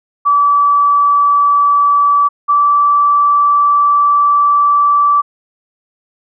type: tone pair in turn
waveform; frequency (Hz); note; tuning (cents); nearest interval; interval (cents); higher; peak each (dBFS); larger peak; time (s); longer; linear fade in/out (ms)
sine; 1152 / 1160; D6 / D6; -34 / -22; unison; 12; second; -7; neither; 0.25-2.29 / 2.48-5.22; second; 20
effects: none